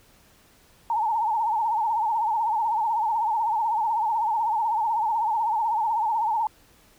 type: tone with vibrato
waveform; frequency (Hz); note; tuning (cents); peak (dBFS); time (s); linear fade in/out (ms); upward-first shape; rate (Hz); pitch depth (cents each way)
sine; 888; A5; +16; -21; 0.9-6.47; 2; sine; 16; 100
effects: pink hiss -57 dBFS RMS until 6.98 s